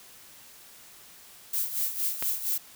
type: noise with tremolo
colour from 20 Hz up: violet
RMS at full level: -27 dBFS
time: 1.53-2.58 s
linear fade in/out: 5 ms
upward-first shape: sine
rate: 4.3 Hz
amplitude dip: 70%
type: click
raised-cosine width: 0.3 ms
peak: -16 dBFS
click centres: 2.225 s
effects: white hiss -51 dBFS RMS until 2.75 s